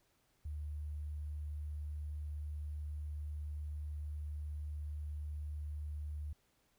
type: tone with sample-and-hold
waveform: sine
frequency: 74.7 Hz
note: D2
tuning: 30 cents sharp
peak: -39 dBFS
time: 0.45-6.33 s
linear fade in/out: 5 ms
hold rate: 11025 Hz
effects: pink hiss -75 dBFS RMS until 6.78 s